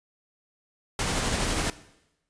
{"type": "noise with tremolo", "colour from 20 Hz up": "pink", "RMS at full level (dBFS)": -26, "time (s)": [0.99, 1.7], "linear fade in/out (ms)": 2, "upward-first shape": "sine", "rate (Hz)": 12, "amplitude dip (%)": 25, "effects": ["noise-tail reverb RT60 0.9 s tail -17 dB re dry", "resampled to 22050 Hz"]}